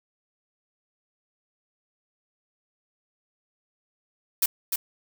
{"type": "noise with echo", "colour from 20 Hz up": "blue", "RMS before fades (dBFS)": -21, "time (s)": [4.42, 4.46], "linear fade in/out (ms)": 5, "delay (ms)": 300, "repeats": 1, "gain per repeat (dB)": -5, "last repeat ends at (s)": 4.76, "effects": []}